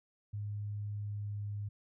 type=tone with pitch glide; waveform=sine; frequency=103.5 to 102.84 Hz; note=G#2 to G#2; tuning=-5 to -17 cents; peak=-36 dBFS; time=0.33-1.69 s; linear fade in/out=10 ms; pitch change=-12 cents; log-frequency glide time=0.9-1.47 s; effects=none